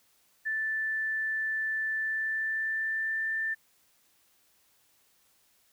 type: tone with pitch glide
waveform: sine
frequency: 1760 to 1780.5 Hz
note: A6 to A6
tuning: 0 to +20 cents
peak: -28 dBFS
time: 0.45-3.55 s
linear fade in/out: 20 ms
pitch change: +20 cents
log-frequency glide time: 1.95-3.34 s
effects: white hiss -67 dBFS RMS until 5.72 s

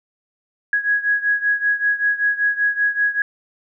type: beating tone pair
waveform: sine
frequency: 1661.2 / 1666.4 Hz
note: G#6 / G#6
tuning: 0 / +5 cents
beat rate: 5.2 Hz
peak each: -18 / -21 dBFS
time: 0.73-3.22 s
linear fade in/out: 2 ms
effects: none

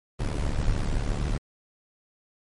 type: noise with amplitude modulation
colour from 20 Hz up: brown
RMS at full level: -22 dBFS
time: 0.19-1.38 s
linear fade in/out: 10 ms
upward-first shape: sine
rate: 73.5 Hz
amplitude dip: 85%
effects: MP3 48 kbps

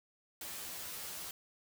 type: noise with comb filter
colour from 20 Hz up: white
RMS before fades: -44 dBFS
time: 0.41-1.31 s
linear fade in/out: 2 ms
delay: 12 ms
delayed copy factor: +0.95
effects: none

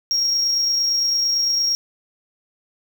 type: tone with amplitude modulation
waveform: sine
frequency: 5588 Hz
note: F8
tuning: in tune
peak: -13 dBFS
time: 0.11-1.75 s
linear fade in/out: 0 ms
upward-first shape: sine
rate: 28.8 Hz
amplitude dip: 35%
effects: tanh soft clip ceiling -15 dBFS + 7-bit

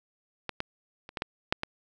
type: clicks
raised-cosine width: 0.3 ms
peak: -16 / -14 / -27 / -17 / -13 / -7 / -14 dBFS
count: 7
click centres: 0.493 / 0.604 / 1.091 / 1.172 / 1.221 / 1.525 / 1.634 s
effects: none

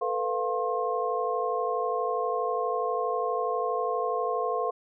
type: tone cluster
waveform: sine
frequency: 444.7 / 497 / 700 / 1068 Hz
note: A4 / B4 / F5 / C6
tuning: +18 / +11 / +4 / +35 cents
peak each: -31 dBFS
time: 0.01-4.71 s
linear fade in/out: 10 ms
effects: none

